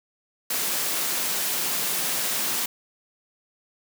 white high-pass noise, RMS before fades -26 dBFS, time 0.5-2.66 s, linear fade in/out 5 ms, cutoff 140 Hz, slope 48 dB/octave, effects none

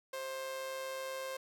sawtooth tone with amplitude modulation, 528 Hz, C5, 16 cents sharp, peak -33 dBFS, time 0.13-1.37 s, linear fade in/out 5 ms, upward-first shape sine, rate 143 Hz, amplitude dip 40%, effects none

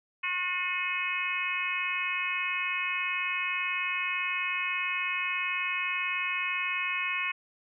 harmonic tone with a mistuned harmonic, 361.7 Hz, F#4, 39 cents flat, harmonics 3 / 4 / 5 / 6 / 7 / 8, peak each -36 / -41 / -38 / -34 / -31 / -42 dBFS, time 0.23-7.32 s, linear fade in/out 10 ms, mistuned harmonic 8, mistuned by +27 cents, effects none

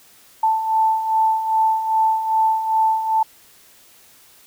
sine beating tone pair, 881 / 883.5 Hz, A5 / A5, +2 / +7 cents, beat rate 2.5 Hz, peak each -23 / -16 dBFS, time 0.43-3.23 s, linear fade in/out 5 ms, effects white hiss -50 dBFS RMS until 4.46 s

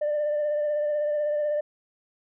sine tone with vibrato, 595 Hz, D5, 22 cents sharp, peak -21 dBFS, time 0.01-1.61 s, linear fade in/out 10 ms, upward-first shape triangle, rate 16 Hz, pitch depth 31 cents each way, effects tanh soft clip ceiling -21 dBFS

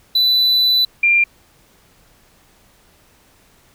triangle / sine tone pair in turn, 3986 / 2386 Hz, B7 / D7, +15 / +27 cents, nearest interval major sixth, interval 888 cents, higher first, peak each -10 dBFS, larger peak neither, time 0.15-0.85 / 1.03-1.24 s, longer first, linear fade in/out 5 ms, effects pink hiss -53 dBFS RMS until 3.74 s

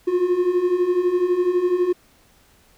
triangle beating tone pair, 349.2 / 361.2 Hz, F4 / F#4, 0 / -42 cents, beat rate 12 Hz, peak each -21 / -16 dBFS, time 0.07-1.93 s, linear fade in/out 10 ms, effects pink hiss -56 dBFS RMS until 2.77 s

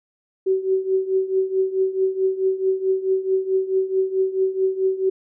sine tone with tremolo, 380.1 Hz, F#4, 47 cents sharp, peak -14 dBFS, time 0.46-5.1 s, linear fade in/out 10 ms, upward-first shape triangle, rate 4.6 Hz, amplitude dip 85%, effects none

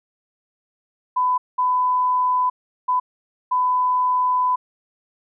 sine tone bursts at uneven times, 1002 Hz, B5, 25 cents sharp, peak -16 dBFS, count 4, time 1.16-1.38 / 1.58-2.5 / 2.88-3 / 3.51-4.56 s, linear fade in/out 10 ms, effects none

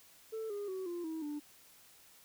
sine tone with pitch steps, 442.6 / 408.2 / 376.5 / 347.3 / 320.3 / 295.4 Hz, A4 / G#4 / F#4 / F4 / E4 / D4, +10 / -30 / +30 / -10 / -50 / +10 cents, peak -35 dBFS, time 0.32-1.4 s, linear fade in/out 20 ms, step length 180 ms, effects tanh soft clip ceiling -36 dBFS + white hiss -61 dBFS RMS until 2.24 s

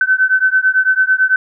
sine beating tone pair, 1519 / 1528 Hz, F#6 / G6, +45 / -45 cents, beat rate 9 Hz, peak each -13 dBFS, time 0.01-1.36 s, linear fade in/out 2 ms, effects none

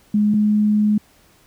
sine tone pair in turn, 209.2 / 210.5 Hz, G#3 / G#3, +13 / +24 cents, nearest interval unison, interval 11 cents, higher second, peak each -13 dBFS, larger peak neither, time 0.14-0.34 / 0.34-0.98 s, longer second, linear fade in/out 5 ms, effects pink hiss -54 dBFS RMS until 1.46 s

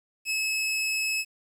sawtooth tone, 2586 Hz, E7, 34 cents flat, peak -22 dBFS, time 0.25-1.25 s, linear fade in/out 50 ms, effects low-pass 12000 Hz 12 dB/octave + 9-bit

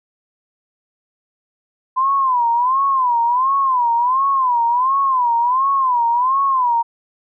sine tone with vibrato, 1014 Hz, B5, 45 cents sharp, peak -13 dBFS, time 1.96-6.83 s, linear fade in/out 20 ms, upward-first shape sine, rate 1.4 Hz, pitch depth 150 cents each way, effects none

